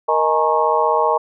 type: harmonic tone with a mistuned harmonic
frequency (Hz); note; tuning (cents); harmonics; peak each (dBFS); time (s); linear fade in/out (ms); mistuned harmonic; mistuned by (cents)
156; D#3; +5; 3 / 4 / 5 / 6 / 7; -20 / -20 / -20 / -20 / -20; 0.08-1.18; 10; 5; +130
effects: none